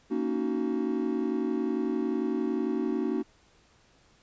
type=chord; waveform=triangle; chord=D# minor seventh; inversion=second; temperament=just; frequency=233.3 / 280 / 311.1 / 373.4 Hz; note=A#3 / C#4 / D#4 / F#4; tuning=+2 / +18 / 0 / +16 cents; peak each=-30 dBFS; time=0.1-3.23 s; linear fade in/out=20 ms; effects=pink hiss -62 dBFS RMS until 4.22 s + resampled to 16000 Hz